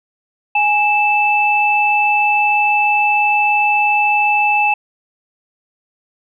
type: tone pair together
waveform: sine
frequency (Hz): 830.6 / 2637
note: G#5 / E7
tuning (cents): 0 / 0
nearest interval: octave + minor sixth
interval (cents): 2000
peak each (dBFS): -14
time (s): 0.55-4.74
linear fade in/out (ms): 5
effects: none